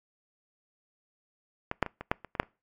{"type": "clicks", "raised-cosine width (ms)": 0.5, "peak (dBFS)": [-15, -8, -20, -22, -9, -26, -23, -6, -30], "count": 9, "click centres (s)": [1.714, 1.827, 1.863, 2.01, 2.115, 2.247, 2.352, 2.399, 2.431], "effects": ["noise-tail reverb RT60 0.3 s tail -26 dB re dry", "MP3 96 kbps"]}